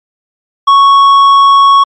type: tone with tanh clipping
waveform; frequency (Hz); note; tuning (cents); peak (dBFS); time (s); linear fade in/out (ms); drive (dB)
triangle; 1108.7; C#6; 0; -3; 0.67-1.84; 10; 11
effects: MP3 48 kbps